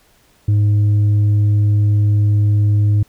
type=tone with tanh clipping; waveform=sine; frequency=103.83 Hz; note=G#2; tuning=in tune; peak=-11 dBFS; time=0.48-3.03 s; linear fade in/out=5 ms; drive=3 dB; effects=pink hiss -54 dBFS RMS until 3.08 s